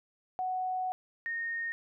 sine tone pair in turn, 742 / 1847.2 Hz, F#5 / A#6, +5 / -16 cents, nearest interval octave + major third, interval 1579 cents, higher second, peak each -30 / -32 dBFS, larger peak first, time 0.39-0.92 / 1.26-1.72 s, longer first, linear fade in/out 0 ms, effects none

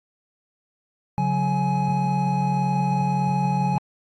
triangle tone cluster, 141.4 / 183.1 / 839 Hz, C#3 / F#3 / G#5, +35 / -18 / +17 cents, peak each -22 dBFS, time 1.18-3.78 s, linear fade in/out 0 ms, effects AAC 32 kbps

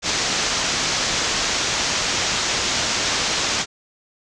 white low-pass noise, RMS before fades -22 dBFS, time 0.02-3.66 s, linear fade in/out 50 ms, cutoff 6900 Hz, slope 48 dB/octave, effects none

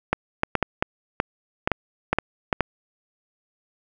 clicks, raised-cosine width 0.5 ms, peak -4 dBFS, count 12, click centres 0.13 / 0.434 / 0.553 / 0.627 / 0.825 / 1.201 / 1.675 / 1.717 / 2.13 / 2.186 / 2.528 / 2.607 s, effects none

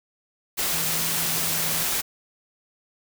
sine tone in noise, 164.81 Hz, E3, in tune, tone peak -36 dBFS, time 0.72-1.85 s, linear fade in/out 20 ms, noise white, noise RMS -25 dBFS, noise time 0.57-2.02 s, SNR -14 dB, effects none

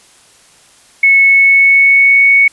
sine tone with pitch glide, 2200 to 2222 Hz, C#7 to C#7, -14 to +4 cents, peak -4 dBFS, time 1.03-2.48 s, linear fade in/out 5 ms, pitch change +18 cents, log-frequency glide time 1.2-2.25 s, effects white hiss -45 dBFS RMS until 2.52 s + resampled to 24000 Hz

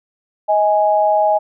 sine tone pair together, 631.6 / 830.6 Hz, D#5 / G#5, +26 / 0 cents, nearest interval perfect fourth, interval 474 cents, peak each -14 dBFS, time 0.48-1.39 s, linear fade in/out 20 ms, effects none

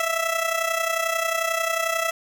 15% pulse tone with amplitude modulation, 659.3 Hz, E5, in tune, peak -13 dBFS, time 0-2.11 s, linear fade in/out 2 ms, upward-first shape sine, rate 31.2 Hz, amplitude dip 65%, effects 8-bit

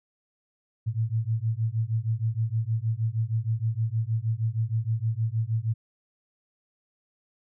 sine beating tone pair, 109.3 / 115.7 Hz, A2 / A#2, -11 / -13 cents, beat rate 6.4 Hz, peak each -27 dBFS, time 0.86-5.74 s, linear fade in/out 20 ms, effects none

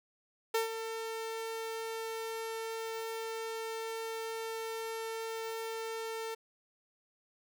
sawtooth tone with ADSR envelope, 449.8 Hz, A4, 38 cents sharp, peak -23 dBFS, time 0.54-6.35 s, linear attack 8 ms, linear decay 130 ms, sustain -10 dB, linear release 11 ms, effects none

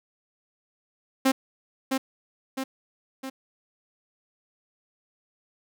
sawtooth tone with echo, 265.4 Hz, C4, 25 cents sharp, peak -14 dBFS, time 1.25-1.32 s, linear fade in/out 10 ms, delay 660 ms, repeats 3, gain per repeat -5 dB, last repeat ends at 3.3 s, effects none

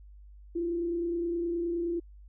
sine tone with frequency modulation, 341.6 Hz, F4, 38 cents flat, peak -28 dBFS, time 0.55-2 s, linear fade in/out 10 ms, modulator 29.6 Hz, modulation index 0.34, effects added 50 Hz sine -48 dBFS peak until 2.28 s

